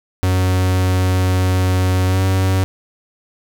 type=tone with pitch glide; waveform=45% pulse; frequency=92.5 to 94.5 Hz; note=F#2 to F#2; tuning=0 to +37 cents; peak=-13 dBFS; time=0.23-2.64 s; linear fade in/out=0 ms; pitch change=+37 cents; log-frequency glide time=2.06-2.19 s; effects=none